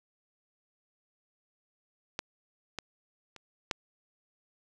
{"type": "clicks", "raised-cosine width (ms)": 0.2, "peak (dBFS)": [-15, -18, -30, -12], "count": 4, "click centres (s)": [2.191, 2.787, 3.363, 3.712], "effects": []}